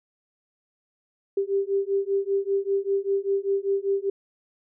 sine beating tone pair, 392 / 397.1 Hz, G4 / G4, 0 / +22 cents, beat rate 5.1 Hz, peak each -25 dBFS, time 1.37-4.1 s, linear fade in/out 5 ms, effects none

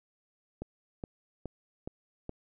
click train, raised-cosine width 2 ms, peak -24 dBFS, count 5, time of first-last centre 0.62-2.294 s, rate 2.39 Hz, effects none

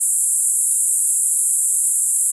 pink band-pass noise, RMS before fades -18 dBFS, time 0-2.32 s, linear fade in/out 20 ms, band 7600 to 11000 Hz, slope 96 dB/octave, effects none

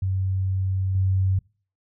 sine tone with level steps, 94.9 Hz, F#2, 44 cents sharp, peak -21 / -18 dBFS, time 0.02-1.39 s, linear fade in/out 5 ms, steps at 0.95 s, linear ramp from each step 2 ms, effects noise-tail reverb RT60 0.4 s tail -25 dB re dry

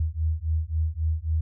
sine beating tone pair, 77.78 / 81.48 Hz, D#2 / E2, 0 / -20 cents, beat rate 3.7 Hz, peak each -26 dBFS, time 0-1.41 s, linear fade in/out 5 ms, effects none

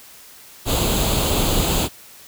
pink noise with comb filter, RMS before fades -19 dBFS, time 0.65-1.89 s, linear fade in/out 50 ms, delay 0.27 ms, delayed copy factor +0.65, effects white hiss -44 dBFS RMS until 2.27 s

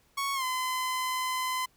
sawtooth tone with pitch glide, 1108.7 to 1022.6 Hz, C#6 to C6, 0 to -40 cents, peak -25 dBFS, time 0.17-1.66 s, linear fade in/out 10 ms, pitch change -140 cents, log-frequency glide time 0.34-0.44 s, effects pink hiss -66 dBFS RMS until 1.76 s

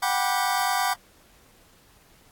sawtooth chord, G major seventh, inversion third, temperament just, 735 / 784 / 980 / 1176 Hz, F#5 / G5 / B5 / D6, -12 / 0 / -14 / +2 cents, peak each -23 / -23 / -24 / -25 dBFS, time 0.02-0.94 s, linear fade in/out 10 ms, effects pink hiss -57 dBFS RMS until 2.31 s + AAC 64 kbps

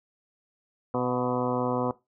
harmonic tone with a mistuned harmonic, 125 Hz, B2, 21 cents sharp, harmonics 1 / 2 / 3 / 4 / 5 / 6 / 7 / 8 / 9 / 10, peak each -35 / -30 / -34 / -29 / -38 / -34 / -39 / -35 / -38 / -40 dBFS, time 0.94-1.91 s, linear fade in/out 2 ms, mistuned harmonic 6, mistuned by -39 cents, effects noise-tail reverb RT60 0.2 s tail -18 dB re dry

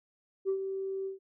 sine tone with ADSR envelope, 386.1 Hz, G4, 26 cents flat, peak -24 dBFS, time 0.45-1.19 s, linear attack 40 ms, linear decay 84 ms, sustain -8 dB, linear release 130 ms, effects tanh soft clip ceiling -23 dBFS

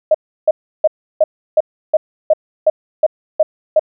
sine tone bursts, 622.3 Hz, D#5, in tune, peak -6 dBFS, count 11, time 0.11-3.795 s, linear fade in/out 5 ms, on 35 ms, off 330 ms, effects none

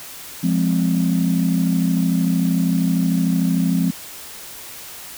sine chord, F minor, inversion none, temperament equal, 174.61 / 207.7 / 261.6 Hz, F3 / Ab3 / C4, 0 / 0 / 0 cents, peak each -17 / -21 / -20 dBFS, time 0.43-3.91 s, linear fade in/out 10 ms, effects tanh soft clip ceiling -8 dBFS + white hiss -36 dBFS RMS until 5.17 s

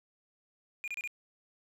triangle tone bursts, 2427 Hz, D#7, 44 cents flat, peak -33 dBFS, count 4, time 0.84-1.075 s, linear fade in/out 0 ms, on 37 ms, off 29 ms, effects none

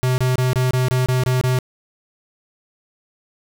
square tone bursts, 127.7 Hz, C3, 42 cents flat, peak -16 dBFS, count 9, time 0.03-1.588 s, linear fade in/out 0 ms, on 150 ms, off 26 ms, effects none

